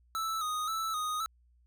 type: tone with vibrato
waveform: square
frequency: 1279 Hz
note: D#6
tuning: 47 cents sharp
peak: -32 dBFS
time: 0.15-1.26 s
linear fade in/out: 0 ms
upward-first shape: square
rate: 1.9 Hz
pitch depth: 50 cents each way
effects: added 60 Hz sine -62 dBFS peak until 1.66 s